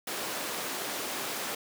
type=high-pass noise; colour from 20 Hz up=pink; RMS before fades=-35 dBFS; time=0.07-1.55 s; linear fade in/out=5 ms; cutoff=340 Hz; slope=12 dB/octave; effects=none